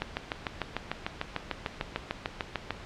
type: click train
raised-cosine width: 0.3 ms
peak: -13 dBFS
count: 19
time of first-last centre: 0.02-2.707 s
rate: 6.7 Hz
effects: pink hiss -45 dBFS RMS until 2.85 s + low-pass 4000 Hz 12 dB/octave